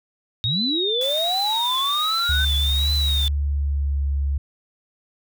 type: tone with vibrato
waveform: sine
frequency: 3729 Hz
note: A#7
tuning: in tune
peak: -21 dBFS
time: 0.44-3.28 s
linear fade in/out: 0 ms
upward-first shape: triangle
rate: 1.3 Hz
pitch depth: 140 cents each way
type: linear sweep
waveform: sine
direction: up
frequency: 94.9 to 1542 Hz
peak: -23 dBFS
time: 0.44-2.45 s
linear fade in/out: 5 ms
type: high-pass noise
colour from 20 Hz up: white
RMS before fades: -36 dBFS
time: 1.01-3.28 s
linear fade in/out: 2 ms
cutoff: 580 Hz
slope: 96 dB/octave
type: tone with pitch glide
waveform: sine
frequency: 72.4 to 69.97 Hz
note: D2 to C#2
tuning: -24 to +17 cents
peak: -19 dBFS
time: 2.29-4.38 s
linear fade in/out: 5 ms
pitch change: -59 cents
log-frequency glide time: 3.12-4.04 s
effects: none